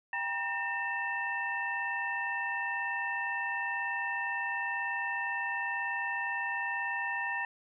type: tone cluster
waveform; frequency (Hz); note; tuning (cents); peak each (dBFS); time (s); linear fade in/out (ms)
sine; 792 / 953 / 1817 / 2661; G5 / A#5 / A#6 / E7; +18 / +38 / -45 / +16; -40 / -38 / -33 / -40; 0.13-7.45; 2
effects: none